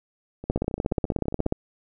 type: two click trains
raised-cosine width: 2 ms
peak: -9 / -23 dBFS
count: 18 / 16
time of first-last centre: 0.5-1.524 / 0.44-1.46 s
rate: 16.6 / 14.7 Hz
effects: none